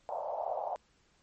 white band-pass noise, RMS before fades -36 dBFS, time 0.09-0.76 s, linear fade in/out 0 ms, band 560 to 840 Hz, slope 48 dB/octave, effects pink hiss -69 dBFS RMS until 1.22 s + MP3 32 kbps

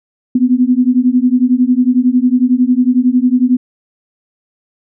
sine beating tone pair, 245.1 / 256.1 Hz, B3 / C4, -13 / -37 cents, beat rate 11 Hz, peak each -11 dBFS, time 0.35-3.57 s, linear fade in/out 5 ms, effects none

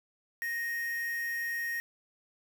triangle tone with quantisation, 1864.7 Hz, A#6, in tune, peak -30 dBFS, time 0.42-1.8 s, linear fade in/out 0 ms, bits 7, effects none

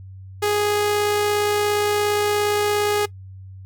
sawtooth tone with amplitude modulation, 415 Hz, G#4, 1 cent flat, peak -13 dBFS, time 0.42-3.06 s, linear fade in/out 10 ms, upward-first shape sine, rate 57.2 Hz, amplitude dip 25%, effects noise-tail reverb RT60 0.1 s tail -20 dB re dry + added 95 Hz sine -36 dBFS peak until 3.65 s

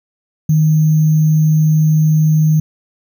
sine tone with sample-and-hold, 155.56 Hz, D#3, in tune, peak -8 dBFS, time 0.49-2.6 s, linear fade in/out 5 ms, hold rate 6300 Hz, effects none

